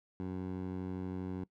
15% pulse tone with band-pass filter, 92.5 Hz, F#2, in tune, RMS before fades -39 dBFS, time 0.2-1.44 s, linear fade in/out 0 ms, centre 240 Hz, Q 0.67, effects noise-tail reverb RT60 0.1 s tail -21 dB re dry

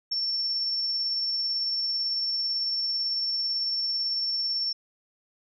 sine tone with tremolo, 5430 Hz, F8, 50 cents flat, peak -24 dBFS, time 0.11-4.73 s, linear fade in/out 10 ms, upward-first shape triangle, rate 18 Hz, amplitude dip 25%, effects none

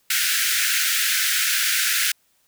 pink high-pass noise, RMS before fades -21 dBFS, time 0.1-2.12 s, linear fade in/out 5 ms, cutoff 1400 Hz, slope 96 dB/octave, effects white hiss -64 dBFS RMS until 2.47 s

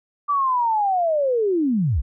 sine linear sweep, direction down, 1174.7 to 47.3 Hz, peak -17 dBFS, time 0.28-2.02 s, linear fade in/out 20 ms, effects none

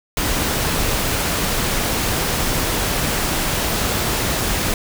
pink noise, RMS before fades -20 dBFS, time 0.17-4.74 s, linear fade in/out 2 ms, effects none

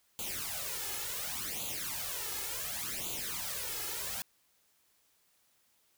white noise with flanger, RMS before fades -38 dBFS, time 0.19-4.22 s, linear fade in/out 0 ms, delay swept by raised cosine 0.28 to 2.38 ms, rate 0.69 Hz, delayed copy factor +0.8, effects white hiss -71 dBFS RMS until 5.97 s

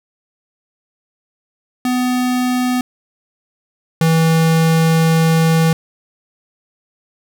square tone pair in turn, 250.3 / 162.57 Hz, B3 / E3, +23 / -24 cents, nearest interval perfect fifth, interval 747 cents, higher first, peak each -15 / -11 dBFS, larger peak second, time 1.85-2.81 / 4.01-5.73 s, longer second, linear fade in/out 2 ms, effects none

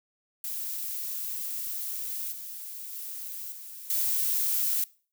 violet noise with level steps, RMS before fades -34 / -40 / -38 / -43 / -27 dBFS, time 0.44-4.84 s, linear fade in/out 2 ms, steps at 2.32 / 2.93 / 3.52 / 3.9 s, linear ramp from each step 2 ms, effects noise-tail reverb RT60 0.4 s tail -22 dB re dry

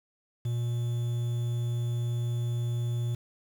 triangle tone with quantisation, 119.4 Hz, A#2, 42 cents sharp, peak -25 dBFS, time 0.45-3.15 s, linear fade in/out 5 ms, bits 8, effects none

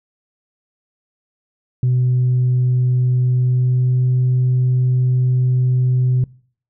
sine tone with pitch glide, 125.7 to 126.79 Hz, B2 to B2, +31 to +46 cents, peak -11 dBFS, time 1.83-6.24 s, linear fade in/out 2 ms, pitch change +15 cents, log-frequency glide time 3.37-4.1 s, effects noise-tail reverb RT60 0.5 s tail -24 dB re dry + tanh soft clip ceiling -10 dBFS

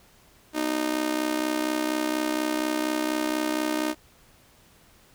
sawtooth tone with amplitude modulation, 307.5 Hz, D#4, 20 cents flat, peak -17 dBFS, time 0.53-3.95 s, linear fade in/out 50 ms, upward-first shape sine, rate 64.2 Hz, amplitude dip 80%, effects pink hiss -57 dBFS RMS until 5.14 s

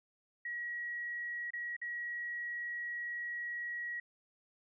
sine tone with dropouts, 1911 Hz, A#6, 43 cents sharp, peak -37 dBFS, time 0.45-4 s, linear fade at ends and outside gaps 5 ms, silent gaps 1.506-1.534 / 1.766-1.815 s, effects none

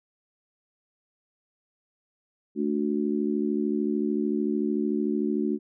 harmonic tone, 73.42 Hz, D2, in tune, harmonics 3 / 4 / 5, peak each -27 / -28 / -29 dBFS, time 2.55-5.59 s, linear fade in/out 50 ms, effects none

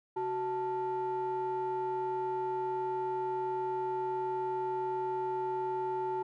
triangle ring-modulated tone, 253.7 Hz, B3, 47 cents sharp, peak -26 dBFS, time 0.16-6.23 s, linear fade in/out 10 ms, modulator 627 Hz, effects none

